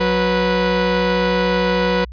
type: tone pair together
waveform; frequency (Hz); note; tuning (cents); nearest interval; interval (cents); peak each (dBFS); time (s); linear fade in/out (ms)
sawtooth; 183.54 / 491.7; F#3 / B4; -14 / -8; octave + perfect fourth; 1706; -15 / -13; 0-2.05; 10
effects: added 60 Hz sine -31 dBFS peak until 2.12 s + resampled to 11025 Hz